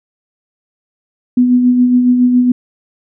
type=tone with tremolo; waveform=sine; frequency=247.9 Hz; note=B3; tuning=7 cents sharp; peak=-5 dBFS; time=1.37-2.52 s; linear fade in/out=5 ms; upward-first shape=sine; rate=7.2 Hz; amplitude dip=40%; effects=none